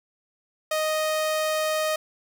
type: tone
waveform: sawtooth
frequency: 622.3 Hz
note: D#5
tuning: in tune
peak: -19 dBFS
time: 0.71-1.96 s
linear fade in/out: 5 ms
effects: none